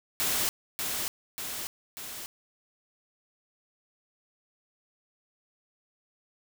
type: noise with echo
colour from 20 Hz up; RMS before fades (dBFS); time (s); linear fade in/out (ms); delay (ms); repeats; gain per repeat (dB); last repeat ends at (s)
white; -28; 0.2-0.49; 0; 590; 3; -4; 2.26
effects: none